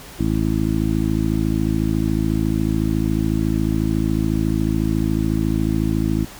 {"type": "harmonic tone", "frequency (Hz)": 54, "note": "A1", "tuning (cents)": -32, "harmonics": [1, 2, 3, 4, 5, 6], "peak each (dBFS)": [-24, -24, -24, -24, -24, -24], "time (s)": [0.19, 6.25], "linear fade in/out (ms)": 10, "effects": ["pink hiss -39 dBFS RMS until 6.39 s"]}